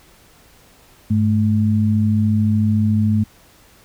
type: tone pair together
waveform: sine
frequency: 102 / 215.8 Hz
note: G#2 / A3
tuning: -31 / -33 cents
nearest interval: octave + minor second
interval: 1298 cents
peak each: -16 dBFS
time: 1.1-3.24 s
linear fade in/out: 10 ms
effects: pink hiss -50 dBFS RMS until 3.84 s